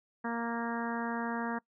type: harmonic tone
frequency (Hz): 233.1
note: A#3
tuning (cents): 0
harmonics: 1 / 2 / 3 / 4 / 5 / 6 / 7 / 8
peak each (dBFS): -35 / -41 / -42 / -39 / -43 / -45 / -42 / -47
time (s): 0.24-1.59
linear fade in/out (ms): 10
effects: noise-tail reverb RT60 0.1 s tail -23 dB re dry